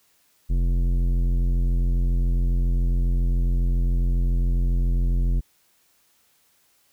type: tone with tanh clipping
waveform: sine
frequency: 43.65 Hz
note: F1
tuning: in tune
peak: -20 dBFS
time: 0.49-5.41 s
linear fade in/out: 20 ms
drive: 13 dB
effects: white hiss -63 dBFS RMS until 6.92 s